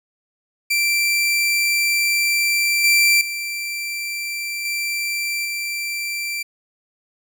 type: tone with level steps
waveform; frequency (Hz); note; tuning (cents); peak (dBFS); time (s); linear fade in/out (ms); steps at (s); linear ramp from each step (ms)
sawtooth; 2349; D7; 0; -13 / -9 / -21 / -18 / -20; 0.7-6.43; 10; 2.84 / 3.21 / 4.65 / 5.45; 2
effects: none